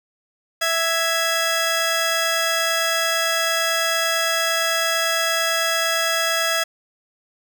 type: tone pair together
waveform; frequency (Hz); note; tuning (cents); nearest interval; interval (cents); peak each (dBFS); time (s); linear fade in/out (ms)
15% pulse; 659.3 / 1662.7; E5 / G#6; 0 / +2; octave + major third; 1602; -15; 0.61-6.64; 10
effects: none